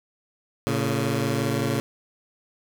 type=tone pair together; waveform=15% pulse; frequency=113.53 / 138.8 Hz; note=A#2 / C#3; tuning=-45 / +3 cents; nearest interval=minor third; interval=348 cents; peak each=-19 dBFS; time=0.67-1.8 s; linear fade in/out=0 ms; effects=none